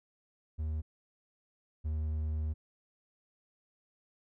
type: tone pair in turn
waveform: triangle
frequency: 77.78 / 77.39 Hz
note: D#2 / D#2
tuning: 0 / -9 cents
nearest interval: unison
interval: 9 cents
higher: first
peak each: -30 / -29 dBFS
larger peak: second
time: 0.58-0.82 / 1.84-2.54 s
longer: second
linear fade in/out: 20 ms
effects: none